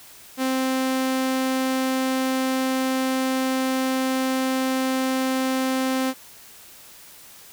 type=tone; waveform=sawtooth; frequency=261.6 Hz; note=C4; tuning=in tune; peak=-17 dBFS; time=0.37-6.14 s; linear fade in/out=50 ms; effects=white hiss -46 dBFS RMS until 7.52 s